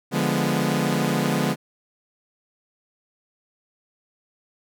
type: chord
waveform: sawtooth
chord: D diminished seventh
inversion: none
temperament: equal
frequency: 146.83 / 174.61 / 207.7 / 246.9 Hz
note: D3 / F3 / Ab3 / Cb4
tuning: 0 / 0 / 0 / 0 cents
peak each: -22 dBFS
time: 0.11-1.56 s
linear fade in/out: 50 ms
effects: none

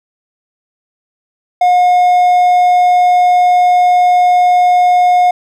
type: tone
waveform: triangle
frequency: 719 Hz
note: F#5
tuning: 50 cents flat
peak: -4 dBFS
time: 1.61-5.31 s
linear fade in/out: 5 ms
effects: none

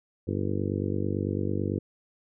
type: harmonic tone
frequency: 49 Hz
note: G1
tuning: in tune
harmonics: 2 / 3 / 4 / 5 / 6 / 7 / 8 / 9 / 10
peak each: -31 / -36 / -34 / -36 / -34 / -34 / -39 / -37 / -40 dBFS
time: 0.27-1.79 s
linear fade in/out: 10 ms
effects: none

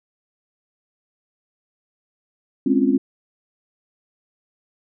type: chord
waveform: sine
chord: Db major seventh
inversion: second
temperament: just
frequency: 207.9 / 259.9 / 277.2 / 346.5 Hz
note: Ab3 / C4 / Db4 / F4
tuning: +2 / -11 / 0 / -14 cents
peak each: -23 / -18 / -19 / -24 dBFS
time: 2.66-2.98 s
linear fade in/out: 5 ms
effects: none

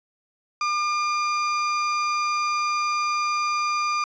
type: tone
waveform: 35% pulse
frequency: 1203 Hz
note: D6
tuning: 41 cents sharp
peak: -20 dBFS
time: 0.61-4.04 s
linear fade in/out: 2 ms
effects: resampled to 16000 Hz

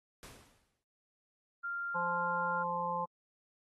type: noise with exponential decay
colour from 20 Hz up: pink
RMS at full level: -49 dBFS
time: 0.23-0.83 s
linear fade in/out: 0 ms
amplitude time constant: 130 ms
type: tone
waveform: sine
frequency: 1393 Hz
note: F6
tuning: 5 cents flat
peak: -35 dBFS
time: 1.63-2.64 s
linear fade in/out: 20 ms
type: harmonic tone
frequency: 174.1 Hz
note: F3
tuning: 5 cents flat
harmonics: 1 / 3 / 5 / 6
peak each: -44 / -40 / -36 / -36 dBFS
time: 1.94-3.06 s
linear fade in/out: 20 ms
effects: AAC 32 kbps

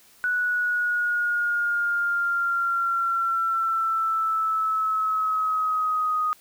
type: exponential sweep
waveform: sine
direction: down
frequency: 1478 to 1243 Hz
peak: -21 dBFS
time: 0.24-6.33 s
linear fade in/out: 0 ms
effects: white hiss -55 dBFS RMS until 6.4 s

